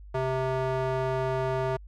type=tone with band-pass filter; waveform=square; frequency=130.81 Hz; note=C3; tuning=in tune; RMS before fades=-28 dBFS; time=0.14-1.77 s; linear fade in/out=10 ms; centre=670 Hz; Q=1.1; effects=added 50 Hz sine -43 dBFS peak until 1.87 s